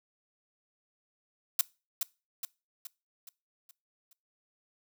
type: noise with echo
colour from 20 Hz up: blue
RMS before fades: -24 dBFS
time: 1.59-1.61 s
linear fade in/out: 2 ms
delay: 420 ms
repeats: 6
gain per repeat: -6 dB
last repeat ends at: 4.13 s
effects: noise-tail reverb RT60 0.3 s tail -23 dB re dry